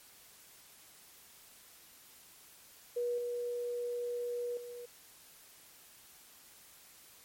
sine tone with level steps, 482.9 Hz, B4, 39 cents flat, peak -31 / -34 / -43 dBFS, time 2.96-4.86 s, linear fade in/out 10 ms, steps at 3.18 / 4.57 s, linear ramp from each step 2 ms, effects white hiss -58 dBFS RMS until 7.24 s + MP3 64 kbps

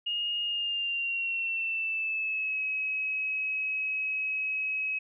sine tone with pitch glide, 2852 to 2556 Hz, F7 to D#7, +36 to +46 cents, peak -28 dBFS, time 0.06-4.99 s, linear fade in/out 10 ms, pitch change -190 cents, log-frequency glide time 0.43-2.62 s, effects none

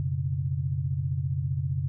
sine chord, F# suspended fourth, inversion none, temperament equal with one note detuned, 90.44 / 123.47 / 138.59 Hz, F#2 / B2 / C#3, -39 / 0 / 0 cents, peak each -31 / -32 / -28 dBFS, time 0-1.88 s, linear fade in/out 0 ms, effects none

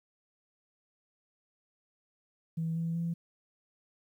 sine tone with pitch steps, 163.2 / 165.77 / 168.37 Hz, E3 / E3 / E3, -17 / +10 / +37 cents, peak -29 dBFS, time 2.57-3.14 s, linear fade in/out 10 ms, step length 190 ms, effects tanh soft clip ceiling -25 dBFS + 11-bit

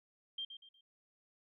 sine tone with echo, 3177 Hz, G7, 23 cents sharp, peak -38 dBFS, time 0.38-0.45 s, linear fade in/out 5 ms, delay 120 ms, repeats 3, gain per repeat -9 dB, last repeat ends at 0.81 s, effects none

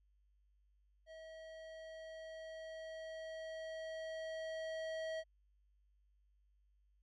square tone with level ramp, 641 Hz, E5, 49 cents flat, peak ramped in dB -52 to -40 dBFS, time 1.06-5.24 s, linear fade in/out 50 ms, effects added 50 Hz sine -70 dBFS peak until 7.02 s + low-pass 4000 Hz 12 dB/octave

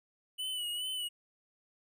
square tone with vibrato, 2960 Hz, F#7, in tune, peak -35 dBFS, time 0.38-1.09 s, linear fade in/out 20 ms, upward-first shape sine, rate 2.4 Hz, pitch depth 52 cents each way, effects none

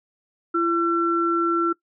sine tone pair together, 337.5 / 1350 Hz, E4 / E6, +41 / +41 cents, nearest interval 2 octaves, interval 2400 cents, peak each -21 dBFS, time 0.54-1.73 s, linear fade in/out 10 ms, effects noise-tail reverb RT60 0.1 s tail -20 dB re dry

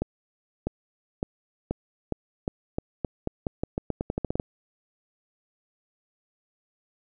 accelerating click train, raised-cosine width 2 ms, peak -13 dBFS, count 20, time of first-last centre 0.02-4.398 s, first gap 650 ms, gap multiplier 0.86, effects none

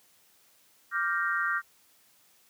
sine chord, G minor seventh, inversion second, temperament equal, 1174.7 / 1396.9 / 1568 / 1864.7 Hz, D6 / F6 / G6 / Bb6, 0 / 0 / 0 / 0 cents, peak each -33 / -30 / -31 / -33 dBFS, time 0.91-1.62 s, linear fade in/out 50 ms, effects white hiss -63 dBFS RMS until 2.49 s + high-pass 80 Hz 12 dB/octave

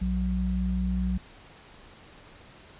sine tone pair together, 61.57 / 184.5 Hz, B1 / F#3, -5 / -5 cents, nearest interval octave + perfect fifth, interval 1900 cents, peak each -27 dBFS, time 0.01-1.18 s, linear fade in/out 10 ms, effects pink hiss -51 dBFS RMS until 2.79 s + resampled to 8000 Hz

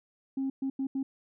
sine tone bursts at uneven times, 268.9 Hz, C4, 47 cents sharp, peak -27 dBFS, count 4, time 0.37-0.5 / 0.62-0.7 / 0.79-0.87 / 0.95-1.03 s, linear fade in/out 5 ms, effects tanh soft clip ceiling -25 dBFS

